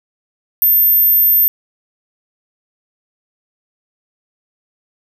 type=tone; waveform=sine; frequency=13330 Hz; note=G#9; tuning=5 cents sharp; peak=-8 dBFS; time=0.62-1.48 s; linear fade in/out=0 ms; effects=none